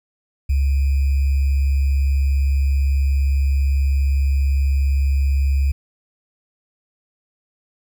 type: tone with sample-and-hold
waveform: sine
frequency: 68.8 Hz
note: C#2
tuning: 12 cents flat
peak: -14 dBFS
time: 0.49-5.72 s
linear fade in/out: 10 ms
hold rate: 2450 Hz
effects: none